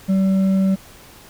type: tone with hard clipping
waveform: sine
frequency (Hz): 191.8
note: G3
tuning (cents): -37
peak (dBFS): -15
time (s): 0.08-0.76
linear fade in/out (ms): 20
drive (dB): 4
effects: pink hiss -44 dBFS RMS until 1.29 s